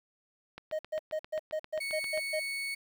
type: click train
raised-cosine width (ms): 0.3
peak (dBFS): -27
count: 13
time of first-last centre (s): 0.58-2.176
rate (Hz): 7.52
type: tone bursts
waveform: triangle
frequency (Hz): 622.3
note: D#5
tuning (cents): 0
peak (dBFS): -28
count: 9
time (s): 0.72-2.399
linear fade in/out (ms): 10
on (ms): 71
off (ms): 130
type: tone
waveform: 35% pulse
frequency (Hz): 2217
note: C#7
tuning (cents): 0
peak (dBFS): -32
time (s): 1.8-2.75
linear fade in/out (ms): 10
effects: 10-bit